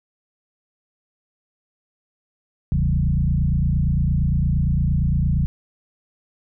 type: tone with frequency modulation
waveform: sine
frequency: 104.7 Hz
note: G#2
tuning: 15 cents sharp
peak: -16 dBFS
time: 2.72-5.46 s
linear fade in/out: 0 ms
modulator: 28.7 Hz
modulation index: 2.4
effects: none